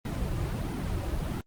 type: noise with flanger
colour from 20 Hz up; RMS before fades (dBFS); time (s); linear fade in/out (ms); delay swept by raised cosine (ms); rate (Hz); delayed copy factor
brown; -31; 0.05-1.41; 2; 1.7 to 4.6; 1.5; -0.7
effects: Opus 24 kbps